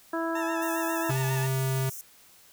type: harmonic tone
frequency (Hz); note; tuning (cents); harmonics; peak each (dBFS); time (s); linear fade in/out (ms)
329.7; E4; 0; 1 / 2 / 3 / 4 / 5; -30 / -33 / -35 / -36 / -37; 0.13-1.11; 5
type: tone with vibrato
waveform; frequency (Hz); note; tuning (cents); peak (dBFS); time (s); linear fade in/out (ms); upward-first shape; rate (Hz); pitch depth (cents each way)
20% pulse; 887; A5; +14; -30; 0.35-1.47; 5; sine; 7.4; 63
type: high-pass noise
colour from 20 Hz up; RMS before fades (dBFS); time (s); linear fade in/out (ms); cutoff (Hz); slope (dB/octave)
white; -40; 0.62-2.01; 0; 5500; 96
type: tone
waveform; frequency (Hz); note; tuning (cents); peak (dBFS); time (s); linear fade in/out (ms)
square; 132.4; C3; +21; -26; 1.09-1.9; 10
effects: white hiss -56 dBFS RMS until 2.52 s